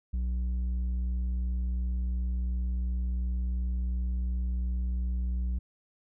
square tone with low-pass filter, 61.4 Hz, B1, 9 cents flat, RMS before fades -30 dBFS, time 0.13-5.59 s, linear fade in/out 10 ms, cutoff 120 Hz, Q 4.1, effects none

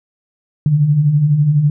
sine beating tone pair, 137.6 / 149.6 Hz, C#3 / D3, -12 / +32 cents, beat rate 12 Hz, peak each -19 / -10 dBFS, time 0.66-1.7 s, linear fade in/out 2 ms, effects none

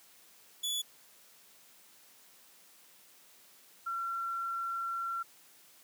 sawtooth / sine tone pair in turn, 3431 / 1361.6 Hz, A7 / F6, -44 / -44 cents, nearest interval octave + major third, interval 1600 cents, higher first, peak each -29 / -33 dBFS, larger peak first, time 0.63-0.82 / 3.86-5.23 s, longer second, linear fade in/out 10 ms, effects white hiss -60 dBFS RMS until 5.83 s + high-pass 150 Hz 12 dB/octave

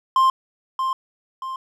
triangle tone with echo, 1052 Hz, C6, 9 cents sharp, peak -11 dBFS, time 0.16-0.3 s, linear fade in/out 2 ms, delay 630 ms, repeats 2, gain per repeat -7 dB, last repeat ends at 1.56 s, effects none

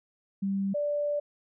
sine tone pair in turn, 196 / 585.3 Hz, G3 / D5, 0 / -6 cents, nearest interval octave + perfect fifth, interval 1894 cents, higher second, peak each -26 dBFS, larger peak neither, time 0.42-0.74 / 0.74-1.2 s, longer second, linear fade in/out 10 ms, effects none

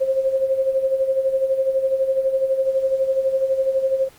sine tone with tremolo, 532 Hz, C5, 29 cents sharp, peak -14 dBFS, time 0-4.09 s, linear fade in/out 20 ms, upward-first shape sine, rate 12 Hz, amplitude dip 65%, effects pink hiss -50 dBFS RMS until 4.18 s + Opus 48 kbps

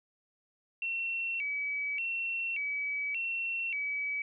sine tone with vibrato, 2489 Hz, D#7, in tune, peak -31 dBFS, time 0.82-4.22 s, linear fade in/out 2 ms, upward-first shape square, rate 0.86 Hz, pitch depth 150 cents each way, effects none

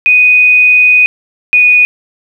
sine tone pair in turn, 2489 / 2473 Hz, D#7 / D#7, 0 / -11 cents, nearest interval unison, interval 11 cents, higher first, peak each -3 dBFS, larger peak neither, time 0.06-1.06 / 1.53-1.85 s, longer first, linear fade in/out 0 ms, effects 7-bit

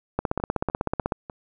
two click trains, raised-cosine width 1 ms, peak -21 / -9 dBFS, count 4 / 16, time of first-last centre 0.4-1.298 / 0.19-1.122 s, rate 3.34 / 16.1 Hz, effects none

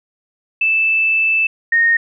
sine tone pair in turn, 2637 / 1850.7 Hz, E7 / A#6, 0 / -13 cents, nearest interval tritone, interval 613 cents, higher first, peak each -12 / -10 dBFS, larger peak second, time 0.61-1.47 / 1.72-1.97 s, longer first, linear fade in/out 5 ms, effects none

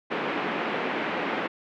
pink band-pass noise, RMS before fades -29 dBFS, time 0.1-1.48 s, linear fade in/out 20 ms, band 220 to 2700 Hz, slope 24 dB/octave, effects none

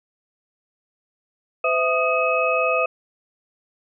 sine tone cluster, 511 / 656 / 1239 / 2562 Hz, C5 / E5 / D#6 / E7, -41 / -9 / -8 / -50 cents, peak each -23 dBFS, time 1.64-2.86 s, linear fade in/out 5 ms, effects none

